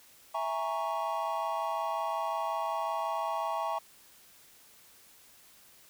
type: chord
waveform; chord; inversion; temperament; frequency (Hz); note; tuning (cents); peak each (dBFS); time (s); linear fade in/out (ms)
triangle; A# half-diminished seventh; second; equal with one note detuned; 659.3 / 826.8 / 932.3 / 1108.7; E5 / G#5 / A#5 / C#6; 0 / -8 / 0 / 0; -34; 0.34-3.79; 10
effects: white hiss -58 dBFS RMS until 5.89 s